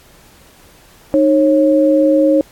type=tone pair together; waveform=sine; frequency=307.5 / 545.7 Hz; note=D#4 / C#5; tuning=-20 / -27 cents; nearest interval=minor seventh; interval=993 cents; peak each=-11 dBFS; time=1.14-2.41 s; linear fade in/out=0 ms; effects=pink hiss -46 dBFS RMS until 2.51 s + AAC 64 kbps